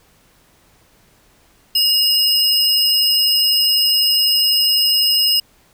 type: tone pair together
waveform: square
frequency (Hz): 2860 / 5096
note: F7 / D#8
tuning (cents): +41 / +41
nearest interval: minor seventh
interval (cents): 1000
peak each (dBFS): -19 / -14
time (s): 1.75-5.4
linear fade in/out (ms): 5
effects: pink hiss -54 dBFS RMS until 5.73 s